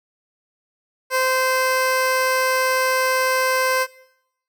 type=tone; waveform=15% pulse; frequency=518 Hz; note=C5; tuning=17 cents flat; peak=-11 dBFS; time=1.1-3.87 s; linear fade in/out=50 ms; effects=noise-tail reverb RT60 0.8 s tail -20 dB re dry